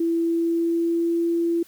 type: tone with pitch glide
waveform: sine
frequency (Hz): 333.7 to 337.8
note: E4 to E4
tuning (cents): +21 to +42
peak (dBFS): -19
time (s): 0-1.63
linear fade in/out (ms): 5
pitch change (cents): +21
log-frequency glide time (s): 0.21-1.25
effects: white hiss -53 dBFS RMS until 1.67 s